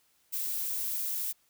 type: noise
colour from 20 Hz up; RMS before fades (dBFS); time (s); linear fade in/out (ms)
violet; -33; 0.32-1.33; 20
effects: white hiss -69 dBFS RMS until 1.49 s